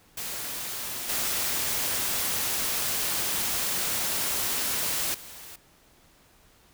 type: noise with level steps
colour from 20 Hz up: white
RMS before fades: -34 / -28 / -44 dBFS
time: 0.17-5.56 s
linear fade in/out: 5 ms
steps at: 1.09 / 5.14 s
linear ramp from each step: 5 ms
effects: pink hiss -59 dBFS RMS until 6.73 s